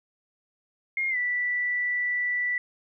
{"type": "tone with pitch glide", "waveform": "sine", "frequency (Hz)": [2133, 1967.3], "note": ["C7", "B6"], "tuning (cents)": [33, -7], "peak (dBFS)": -24, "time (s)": [0.97, 2.58], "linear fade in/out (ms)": 2, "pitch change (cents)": -140, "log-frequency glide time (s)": [1.1, 1.17], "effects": []}